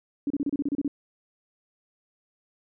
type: tone bursts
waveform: sine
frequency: 284.6 Hz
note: C#4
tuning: 46 cents sharp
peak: -23 dBFS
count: 10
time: 0.27-0.879 s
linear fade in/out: 2 ms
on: 33 ms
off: 31 ms
effects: none